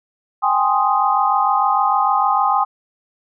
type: chord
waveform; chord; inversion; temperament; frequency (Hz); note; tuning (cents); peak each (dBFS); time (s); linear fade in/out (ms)
sine; Ab major seventh; third; equal; 784 / 830.6 / 1046.5 / 1244.5; G5 / Ab5 / C6 / Eb6; 0 / 0 / 0 / 0; -19; 0.42-2.65; 20
effects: none